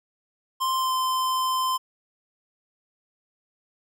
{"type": "tone with pitch glide", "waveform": "square", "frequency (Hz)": [1047, 1034.4], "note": ["C6", "C6"], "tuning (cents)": [1, -20], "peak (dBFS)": -23, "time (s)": [0.6, 1.78], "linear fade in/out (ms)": 20, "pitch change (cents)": -21, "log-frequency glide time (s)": [0.75, 0.93], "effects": []}